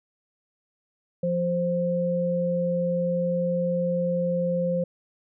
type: tone pair together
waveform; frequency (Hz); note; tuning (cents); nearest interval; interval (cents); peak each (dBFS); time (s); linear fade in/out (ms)
sine; 174.86 / 524; F3 / C5; +2 / +2; octave + perfect fifth; 1900; -26 / -24; 1.23-4.84; 5
effects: none